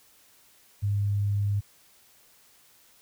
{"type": "tone", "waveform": "sine", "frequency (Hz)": 101.5, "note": "G#2", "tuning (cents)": -39, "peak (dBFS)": -23, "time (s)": [0.82, 1.61], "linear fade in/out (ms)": 20, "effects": ["white hiss -59 dBFS RMS until 3.01 s"]}